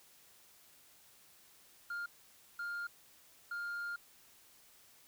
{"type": "tone bursts at uneven times", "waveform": "sine", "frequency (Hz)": 1406, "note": "F6", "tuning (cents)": 11, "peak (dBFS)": -35, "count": 3, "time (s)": [[1.9, 2.06], [2.59, 2.87], [3.51, 3.96]], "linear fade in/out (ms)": 5, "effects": ["tanh soft clip ceiling -37 dBFS", "white hiss -63 dBFS RMS until 5.07 s"]}